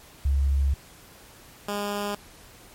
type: tone pair in turn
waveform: sine / 10% pulse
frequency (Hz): 69 / 204.4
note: C#2 / G#3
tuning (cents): -7 / -27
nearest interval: octave + perfect fifth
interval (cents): 1880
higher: second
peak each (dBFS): -19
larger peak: neither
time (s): 0.25-0.74 / 1.68-2.15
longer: first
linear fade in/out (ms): 5
effects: pink hiss -50 dBFS RMS until 2.74 s + MP3 64 kbps